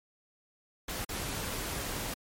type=noise with dropouts; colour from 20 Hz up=pink; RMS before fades=-36 dBFS; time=0.88-2.14 s; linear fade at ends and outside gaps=5 ms; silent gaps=1.048-1.09 s; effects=MP3 64 kbps